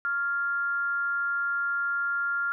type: tone with frequency modulation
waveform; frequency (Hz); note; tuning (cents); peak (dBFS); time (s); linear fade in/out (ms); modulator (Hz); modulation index
sine; 1396.9; F6; 0; -25; 0.05-2.52; 0; 281; 0.3
effects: none